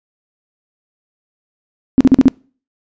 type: tone bursts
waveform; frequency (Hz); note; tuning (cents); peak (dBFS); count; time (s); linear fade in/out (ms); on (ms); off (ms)
sine; 263.3; C4; +11; -3; 5; 1.98-2.282; 0; 26; 43
effects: noise-tail reverb RT60 0.4 s tail -25 dB re dry + resampled to 16000 Hz